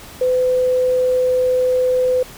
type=tone; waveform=sine; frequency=506 Hz; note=B4; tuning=42 cents sharp; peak=-13 dBFS; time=0.21-2.23 s; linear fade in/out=5 ms; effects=pink hiss -38 dBFS RMS until 2.37 s